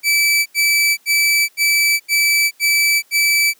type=tone bursts; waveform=sawtooth; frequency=2311 Hz; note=D7; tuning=28 cents flat; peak=-9 dBFS; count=7; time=0.03-3.538 s; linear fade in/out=50 ms; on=430 ms; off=83 ms; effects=white hiss -54 dBFS RMS until 3.59 s + high-pass 200 Hz 12 dB/octave